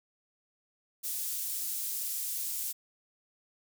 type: high-pass noise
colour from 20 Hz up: pink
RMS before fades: -35 dBFS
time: 1.03-2.73 s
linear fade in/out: 20 ms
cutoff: 9300 Hz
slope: 12 dB/octave
effects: none